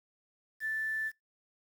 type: tone with quantisation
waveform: sine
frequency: 1759 Hz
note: A6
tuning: 1 cent flat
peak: -31 dBFS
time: 0.6-1.12 s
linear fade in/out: 50 ms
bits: 9
effects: noise-tail reverb RT60 0.2 s tail -25 dB re dry